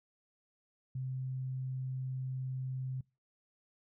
sine tone, 130.2 Hz, C3, 8 cents flat, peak -35 dBFS, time 0.95-3.01 s, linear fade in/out 5 ms, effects noise-tail reverb RT60 0.3 s tail -26 dB re dry

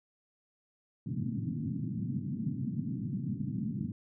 pink band-pass noise, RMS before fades -35 dBFS, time 1.06-3.92 s, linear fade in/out 2 ms, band 110 to 270 Hz, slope 48 dB/octave, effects none

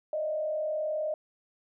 sine tone with frequency modulation, 617 Hz, D#5, 15 cents flat, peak -28 dBFS, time 0.13-1.14 s, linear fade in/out 2 ms, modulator 39.8 Hz, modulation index 0.63, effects none

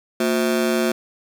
30% pulse ring-modulated tone, 293.7 Hz, D4, in tune, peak -12 dBFS, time 0.2-0.92 s, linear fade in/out 5 ms, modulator 65.4 Hz, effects none

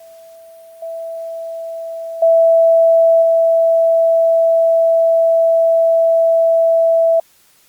sine tone with level steps, 660 Hz, E5, 2 cents sharp, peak -37 / -23 / -7 / -9 dBFS, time 0-7.2 s, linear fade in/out 5 ms, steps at 0.82 / 2.22 / 3.22 s, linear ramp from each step 5 ms, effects white hiss -52 dBFS RMS until 7.68 s + Opus 48 kbps

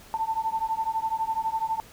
sine beating tone pair, 885 / 897 Hz, A5 / A5, +10 / +33 cents, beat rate 12 Hz, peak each -28 dBFS, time 0.14-1.8 s, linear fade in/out 0 ms, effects pink hiss -50 dBFS RMS until 1.92 s

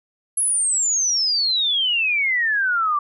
sine exponential sweep, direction down, 10890 to 1151 Hz, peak -17 dBFS, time 0.37-2.99 s, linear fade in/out 5 ms, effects none

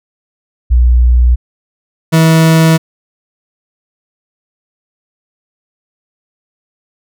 sine / 40% pulse tone pair in turn, 60.7 / 161.69 Hz, B1 / E3, -29 / -33 cents, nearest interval octave + perfect fourth, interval 1696 cents, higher second, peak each -4 dBFS, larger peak neither, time 0.7-1.36 / 2.12-2.78 s, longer neither, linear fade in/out 20 ms, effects none

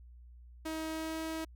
sawtooth tone with pitch glide, 317.8 to 320.9 Hz, D#4 to E4, +37 to -46 cents, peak -32 dBFS, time 0.65-1.45 s, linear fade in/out 10 ms, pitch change +17 cents, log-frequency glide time 0.88-1.22 s, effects added 60 Hz sine -51 dBFS peak until 1.55 s

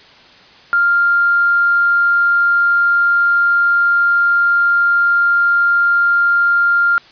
triangle tone with hard clipping, 1396.9 Hz, F6, in tune, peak -10 dBFS, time 0.73-6.98 s, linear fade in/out 0 ms, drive 3 dB, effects white hiss -43 dBFS RMS until 7.11 s + resampled to 11025 Hz

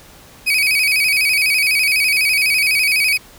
35% pulse tone with vibrato, 2388 Hz, D7, 28 cents sharp, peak -11 dBFS, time 0.46-3.18 s, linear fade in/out 20 ms, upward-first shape square, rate 12 Hz, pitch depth 89 cents each way, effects pink hiss -43 dBFS RMS until 3.38 s

